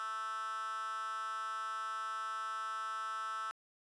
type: tone with high-pass filter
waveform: 10% pulse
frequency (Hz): 220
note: A3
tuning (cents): 0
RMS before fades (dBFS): -40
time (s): 0-3.51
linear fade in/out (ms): 0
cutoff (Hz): 1300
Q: 8.5
effects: resampled to 24000 Hz